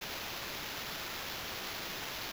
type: noise with sample-and-hold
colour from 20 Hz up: violet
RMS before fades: -41 dBFS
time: 0.01-2.32 s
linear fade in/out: 10 ms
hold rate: 8820 Hz
effects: none